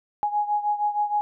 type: beating tone pair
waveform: sine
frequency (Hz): 830.6 / 837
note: G#5 / G#5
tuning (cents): 0 / +13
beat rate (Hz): 6.4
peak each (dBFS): -23 / -27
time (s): 0.23-1.21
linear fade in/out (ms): 0
effects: none